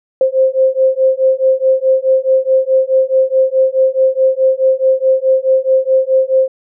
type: beating tone pair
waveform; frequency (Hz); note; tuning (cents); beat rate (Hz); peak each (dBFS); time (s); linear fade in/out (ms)
sine; 523.3 / 528; C5 / C5; 0 / +16; 4.7; -12; 0.21-6.48; 2
effects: none